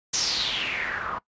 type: noise with low-pass filter sweep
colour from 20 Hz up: white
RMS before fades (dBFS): -28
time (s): 0.13-1.19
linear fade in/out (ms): 10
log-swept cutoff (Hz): 6300 to 1100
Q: 5.4
effects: noise-tail reverb RT60 0.1 s tail -20 dB re dry + resampled to 16000 Hz